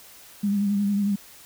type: tone with vibrato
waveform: sine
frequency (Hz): 202.2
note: G#3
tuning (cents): -46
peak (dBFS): -20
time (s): 0.43-1.16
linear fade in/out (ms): 10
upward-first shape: sine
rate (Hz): 11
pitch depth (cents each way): 37
effects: white hiss -48 dBFS RMS until 1.45 s